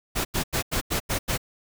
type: noise bursts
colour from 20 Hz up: pink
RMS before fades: -25 dBFS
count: 7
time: 0.15-1.378 s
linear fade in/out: 20 ms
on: 100 ms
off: 88 ms
effects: none